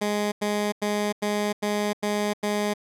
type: tone bursts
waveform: 15% pulse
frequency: 207.7 Hz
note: G#3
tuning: in tune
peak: -17 dBFS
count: 7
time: 0.01-2.738 s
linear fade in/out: 10 ms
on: 310 ms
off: 93 ms
effects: low-pass 12000 Hz 12 dB/octave